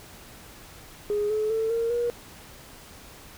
sine tone with pitch steps, 415.3 / 429.9 / 445.1 / 460.8 / 477.1 Hz, G#4 / A4 / A4 / A#4 / A#4, 0 / -40 / +20 / -20 / +40 cents, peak -22 dBFS, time 1.1-2.1 s, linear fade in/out 0 ms, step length 200 ms, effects tanh soft clip ceiling -18 dBFS + pink hiss -47 dBFS RMS until 3.37 s

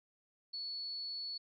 sine tone, 4416 Hz, C#8, 7 cents flat, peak -39 dBFS, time 0.53-1.38 s, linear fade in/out 10 ms, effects none

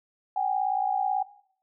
sine tone pair together, 759 / 817.2 Hz, F#5 / G#5, +44 / -28 cents, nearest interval minor second, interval 128 cents, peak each -27 dBFS, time 0.36-1.23 s, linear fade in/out 5 ms, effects noise-tail reverb RT60 0.6 s tail -18 dB re dry

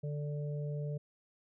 harmonic tone, 146.83 Hz, D3, in tune, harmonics 1 / 3 / 4, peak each -35 / -45 / -47 dBFS, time 0.03-0.98 s, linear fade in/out 10 ms, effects none

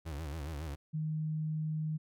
35% pulse tone with vibrato, 76 Hz, D#2, 40 cents flat, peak -36 dBFS, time 0.05-0.76 s, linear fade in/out 20 ms, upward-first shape sine, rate 7.2 Hz, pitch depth 150 cents each way
sine tone, 155.56 Hz, D#3, in tune, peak -32 dBFS, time 0.93-1.98 s, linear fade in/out 20 ms
effects none

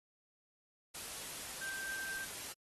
sine tone in noise, 1568 Hz, G6, in tune, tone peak -41 dBFS, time 1.61-2.25 s, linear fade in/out 10 ms, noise white, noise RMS -45 dBFS, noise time 0.94-2.53 s, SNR +1 dB, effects AAC 32 kbps

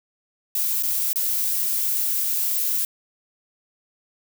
violet noise with dropouts, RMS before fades -23 dBFS, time 0.55-2.85 s, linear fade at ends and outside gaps 2 ms, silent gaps 0.826-0.832 / 1.131-1.158 s, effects none

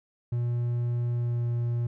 triangle tone with pitch glide, 120 to 119.03 Hz, B2 to A#2, -49 to +37 cents, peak -23 dBFS, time 0.32-1.87 s, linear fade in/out 5 ms, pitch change -14 cents, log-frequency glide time 1.13-1.48 s, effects none

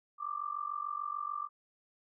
sine tone with amplitude modulation, 1180 Hz, D6, 8 cents sharp, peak -31 dBFS, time 0.18-1.49 s, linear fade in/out 50 ms, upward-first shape sine, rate 46.8 Hz, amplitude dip 90%, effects none

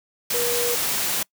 sine tone in noise, 480.5 Hz, B4, 48 cents flat, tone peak -24 dBFS, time 0.34-0.75 s, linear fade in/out 5 ms, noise white, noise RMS -24 dBFS, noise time 0.3-1.23 s, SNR -3 dB, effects noise-tail reverb RT60 0.1 s tail -25 dB re dry + high-pass 100 Hz 12 dB/octave

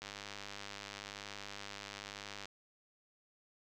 click train, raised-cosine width 0.2 ms, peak -27 dBFS, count 247, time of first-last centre 0.02-2.456 s, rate 101 Hz, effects none

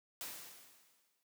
white noise with exponential decay, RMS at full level -43 dBFS, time 0.21-1.23 s, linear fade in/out 0 ms, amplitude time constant 220 ms, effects noise-tail reverb RT60 0.1 s tail -19 dB re dry + high-pass 150 Hz 12 dB/octave

